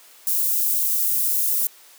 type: high-pass noise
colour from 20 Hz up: white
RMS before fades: -21 dBFS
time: 0.27-1.67 s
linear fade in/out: 2 ms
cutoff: 12000 Hz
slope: 12 dB/octave
effects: white hiss -49 dBFS RMS until 1.98 s + high-pass 400 Hz 12 dB/octave